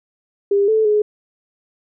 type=tone with pitch steps; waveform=sine; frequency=401.4 / 438.1 / 420.9 Hz; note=G4 / A4 / G#4; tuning=+41 / -7 / +23 cents; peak=-12 dBFS; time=0.51-1.02 s; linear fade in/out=5 ms; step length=170 ms; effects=none